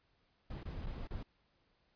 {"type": "noise with dropouts", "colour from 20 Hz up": "brown", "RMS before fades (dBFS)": -42, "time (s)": [0.5, 1.23], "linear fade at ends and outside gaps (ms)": 5, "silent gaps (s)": [[0.633, 0.653], [0.863, 0.867], [1.073, 1.106]], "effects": ["pink hiss -75 dBFS RMS until 1.95 s", "resampled to 11025 Hz"]}